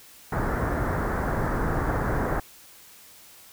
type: low-pass noise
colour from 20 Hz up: pink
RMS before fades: -26 dBFS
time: 0.32-2.4 s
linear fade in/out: 5 ms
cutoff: 1800 Hz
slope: 48 dB/octave
effects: white hiss -50 dBFS RMS until 3.52 s